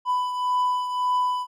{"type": "beating tone pair", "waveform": "triangle", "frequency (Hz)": [996, 997.8], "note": ["B5", "B5"], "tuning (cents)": [14, 17], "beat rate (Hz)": 1.8, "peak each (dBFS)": [-20, -28], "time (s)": [0.05, 1.47], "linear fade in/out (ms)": 50, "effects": []}